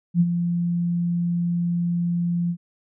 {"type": "tone with ADSR envelope", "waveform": "sine", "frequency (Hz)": 172.8, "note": "F3", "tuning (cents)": -18, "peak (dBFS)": -12, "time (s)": [0.14, 2.57], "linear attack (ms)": 64, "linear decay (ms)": 44, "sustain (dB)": -8, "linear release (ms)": 70, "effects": []}